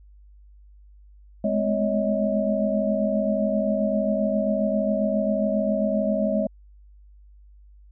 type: tone cluster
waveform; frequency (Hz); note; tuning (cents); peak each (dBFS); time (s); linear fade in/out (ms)
sine; 209 / 216.5 / 256.2 / 563 / 634; G#3 / A3 / C4 / C#5 / D#5; +11 / -28 / -36 / +27 / +32; -24 / -32 / -31 / -27 / -25; 1.44-6.47; 5
effects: added 50 Hz sine -47 dBFS peak until 7.91 s